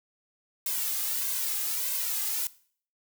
blue noise with flanger, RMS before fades -30 dBFS, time 0.66-2.47 s, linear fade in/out 2 ms, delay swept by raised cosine 1.9 to 2.44 ms, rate 1.6 Hz, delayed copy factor +1, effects noise-tail reverb RT60 0.5 s tail -19 dB re dry

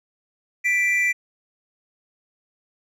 triangle tone pair together, 1975.5 / 2353 Hz, B6 / D7, 0 / +3 cents, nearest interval minor third, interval 303 cents, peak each -19 dBFS, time 0.64-1.13 s, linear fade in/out 20 ms, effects none

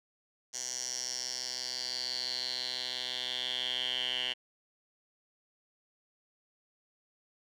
10% pulse tone with band-pass filter sweep, 125.9 Hz, B2, 34 cents sharp, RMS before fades -36 dBFS, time 0.53-4.34 s, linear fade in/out 20 ms, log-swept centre 6200 to 2900 Hz, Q 7, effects none

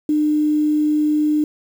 sine tone with quantisation, 301.8 Hz, D4, 47 cents sharp, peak -14 dBFS, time 0.09-1.44 s, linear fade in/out 2 ms, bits 7, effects none

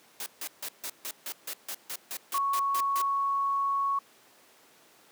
white noise bursts, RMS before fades -36 dBFS, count 14, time 0.2-3.018 s, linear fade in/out 2 ms, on 62 ms, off 150 ms
sine tone, 1108.7 Hz, C#6, in tune, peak -25 dBFS, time 2.34-3.99 s, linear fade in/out 5 ms
effects pink hiss -58 dBFS RMS until 5.11 s + high-pass 300 Hz 12 dB/octave

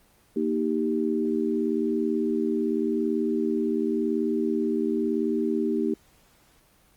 sine chord, Eb major, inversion second, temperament equal, 233.1 / 311.1 / 392 Hz, Bb3 / Eb4 / G4, 0 / 0 / 0 cents, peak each -27 dBFS, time 0.36-5.94 s, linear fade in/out 5 ms, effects pink hiss -60 dBFS RMS until 6.96 s + Opus 24 kbps

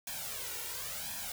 white noise with flanger, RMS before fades -40 dBFS, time 0.07-1.32 s, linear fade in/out 2 ms, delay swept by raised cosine 1.2 to 2.17 ms, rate 0.94 Hz, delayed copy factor +0.85, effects none

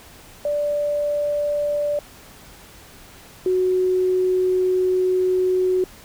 sine tone pair in turn, 586 / 369.2 Hz, D5 / F#4, -4 / -4 cents, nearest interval minor sixth, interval 800 cents, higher first, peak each -19 / -16 dBFS, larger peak second, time 0.45-1.99 / 3.46-5.84 s, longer second, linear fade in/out 2 ms, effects pink hiss -45 dBFS RMS until 6.04 s

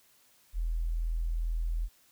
sine tone, 41.2 Hz, E1, in tune, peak -28 dBFS, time 0.53-1.89 s, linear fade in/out 50 ms, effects white hiss -64 dBFS RMS until 2.11 s

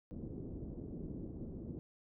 white low-pass noise, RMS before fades -45 dBFS, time 0.11-1.79 s, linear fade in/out 0 ms, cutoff 340 Hz, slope 24 dB/octave, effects none

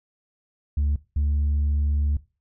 sine tone pair in turn, 72.5 / 72.89 Hz, D2 / D2, -22 / -12 cents, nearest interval unison, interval 10 cents, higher second, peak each -17 dBFS, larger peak neither, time 0.77-0.96 / 1.16-2.17 s, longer second, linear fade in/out 5 ms, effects noise-tail reverb RT60 0.3 s tail -20 dB re dry + tanh soft clip ceiling -18 dBFS

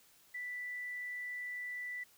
sine tone, 1975.5 Hz, B6, in tune, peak -39 dBFS, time 0.34-2.04 s, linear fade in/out 10 ms, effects white hiss -65 dBFS RMS until 2.17 s

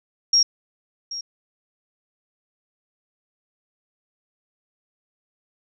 sine tone with echo, 5588 Hz, F8, in tune, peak -13 dBFS, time 0.33-0.43 s, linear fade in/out 5 ms, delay 780 ms, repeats 1, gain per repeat -15 dB, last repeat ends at 1.21 s, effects none

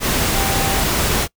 sine tone in noise, 784 Hz, G5, in tune, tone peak -24 dBFS, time 0.33-0.85 s, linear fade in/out 50 ms, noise pink, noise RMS -18 dBFS, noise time 0-1.28 s, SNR -9 dB, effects noise-tail reverb RT60 0.1 s tail -23 dB re dry

